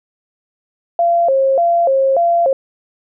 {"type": "tone with vibrato", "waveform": "sine", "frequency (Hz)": 607, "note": "D#5", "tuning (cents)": -43, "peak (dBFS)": -10, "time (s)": [0.99, 2.53], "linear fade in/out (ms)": 2, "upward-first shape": "square", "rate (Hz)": 1.7, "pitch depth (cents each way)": 210, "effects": []}